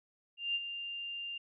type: tone with ADSR envelope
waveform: sine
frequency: 2794 Hz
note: F7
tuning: in tune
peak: -29 dBFS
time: 0.37-1.38 s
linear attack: 180 ms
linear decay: 38 ms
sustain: -9 dB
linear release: 6 ms
effects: none